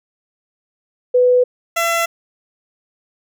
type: tone pair in turn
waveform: sine / 15% pulse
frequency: 497.1 / 673.9 Hz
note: B4 / E5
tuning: +11 / +38 cents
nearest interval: perfect fourth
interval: 527 cents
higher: second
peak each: -9 dBFS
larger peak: neither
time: 1.14-1.44 / 1.76-2.06 s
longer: neither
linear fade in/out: 10 ms
effects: none